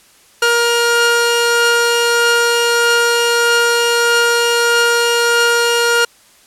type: tone pair together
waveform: sawtooth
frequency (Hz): 471.8 / 1413.8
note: A#4 / F6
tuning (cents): +21 / +21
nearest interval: octave + perfect fifth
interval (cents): 1900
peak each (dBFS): -10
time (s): 0.42-6.05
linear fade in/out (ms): 5
effects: white hiss -48 dBFS RMS until 6.46 s + low-pass 11000 Hz 12 dB/octave